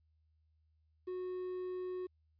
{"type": "tone with quantisation", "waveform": "triangle", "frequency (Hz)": 366.2, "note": "F#4", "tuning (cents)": -18, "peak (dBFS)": -36, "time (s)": [1.07, 2.07], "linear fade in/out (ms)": 10, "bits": 11, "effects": ["added 78 Hz sine -70 dBFS peak until 2.39 s", "resampled to 11025 Hz"]}